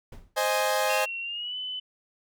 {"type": "noise with exponential decay", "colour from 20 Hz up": "brown", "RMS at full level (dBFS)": -35, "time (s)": [0.12, 0.37], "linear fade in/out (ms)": 5, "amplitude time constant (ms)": 54}
{"type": "chord", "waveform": "sawtooth", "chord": "Ab major", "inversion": "first", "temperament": "equal", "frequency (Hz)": [523.3, 622.3, 830.6], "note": ["C5", "Eb5", "Ab5"], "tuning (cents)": [0, 0, 0], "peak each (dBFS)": -24, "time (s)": [0.36, 1.06], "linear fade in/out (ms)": 20}
{"type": "tone with pitch glide", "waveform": "sine", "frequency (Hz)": [2732, 3014], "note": ["F7", "F#7"], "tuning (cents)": [-39, 31], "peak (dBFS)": -31, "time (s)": [0.89, 1.8], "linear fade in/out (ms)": 10, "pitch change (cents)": 170, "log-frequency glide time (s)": [1.21, 1.57]}
{"effects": []}